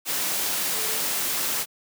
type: tone in noise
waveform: sine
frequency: 440 Hz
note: A4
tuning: in tune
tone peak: -37 dBFS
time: 0.72-1 s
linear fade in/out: 50 ms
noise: white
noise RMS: -26 dBFS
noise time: 0.05-1.66 s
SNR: -14 dB
effects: high-pass 150 Hz 12 dB/octave